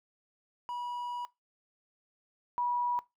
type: tone pair in turn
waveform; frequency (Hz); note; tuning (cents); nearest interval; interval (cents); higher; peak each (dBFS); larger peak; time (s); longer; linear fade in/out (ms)
triangle / sine; 971 / 971; B5 / B5; -30 / -30; unison; 0; neither; -33 / -28; second; 0.69-1.25 / 2.58-2.99; first; 0
effects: noise-tail reverb RT60 0.2 s tail -20 dB re dry